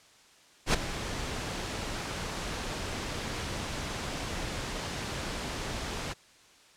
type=noise with ADSR envelope; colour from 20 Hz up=pink; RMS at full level=-22 dBFS; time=0.66-6.14 s; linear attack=77 ms; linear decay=12 ms; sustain=-13 dB; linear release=21 ms; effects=white hiss -58 dBFS RMS until 6.76 s + low-pass 7000 Hz 12 dB/octave